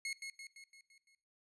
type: tone with echo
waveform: sawtooth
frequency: 2170 Hz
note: C#7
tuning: 37 cents flat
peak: -34 dBFS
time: 0.05-0.13 s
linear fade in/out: 2 ms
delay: 170 ms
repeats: 6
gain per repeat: -5 dB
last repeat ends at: 1.15 s
effects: noise-tail reverb RT60 0.5 s tail -19 dB re dry + resampled to 24000 Hz